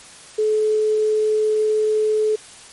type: tone with quantisation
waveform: sine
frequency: 430 Hz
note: A4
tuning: 40 cents flat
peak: -15 dBFS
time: 0.38-2.36 s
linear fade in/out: 10 ms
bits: 7
effects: white hiss -42 dBFS RMS until 2.72 s + MP3 48 kbps